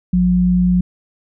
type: tone pair together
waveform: sine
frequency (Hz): 56.8 / 180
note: A#1 / F#3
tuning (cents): -44 / -47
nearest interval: octave + minor sixth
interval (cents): 1997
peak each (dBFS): -21 / -11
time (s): 0.13-0.81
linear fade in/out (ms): 5
effects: none